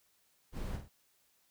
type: noise with echo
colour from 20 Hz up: brown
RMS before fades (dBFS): -39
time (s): 0.52-0.8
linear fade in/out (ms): 50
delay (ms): 49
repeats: 2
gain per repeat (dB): -8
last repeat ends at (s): 0.898
effects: white hiss -72 dBFS RMS until 1.5 s